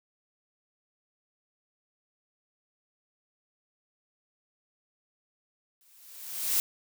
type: noise with exponential growth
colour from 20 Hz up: blue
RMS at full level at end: -24 dBFS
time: 5.81-6.6 s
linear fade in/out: 1 ms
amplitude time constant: 170 ms
effects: none